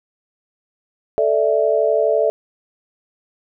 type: chord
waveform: sine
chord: A suspended fourth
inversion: none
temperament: equal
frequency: 440 / 587.3 / 659.3 Hz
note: A4 / D5 / E5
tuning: 0 / 0 / 0 cents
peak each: -18 dBFS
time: 1.18-2.3 s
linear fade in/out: 0 ms
effects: none